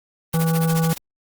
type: noise with tremolo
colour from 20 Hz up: white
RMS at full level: -26 dBFS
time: 0.33-0.98 s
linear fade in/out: 5 ms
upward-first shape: triangle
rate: 14 Hz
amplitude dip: 100%
type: harmonic tone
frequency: 163.3 Hz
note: E3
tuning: 16 cents flat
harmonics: 1 / 3 / 5 / 7 / 9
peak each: -17 / -27 / -31 / -34 / -36 dBFS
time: 0.34-0.93 s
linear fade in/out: 0 ms
effects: Opus 32 kbps